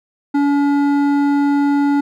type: tone with hard clipping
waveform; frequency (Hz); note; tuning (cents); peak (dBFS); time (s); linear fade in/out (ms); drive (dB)
triangle; 284.8; C#4; +47; -14; 0.34-2.01; 10; 14
effects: none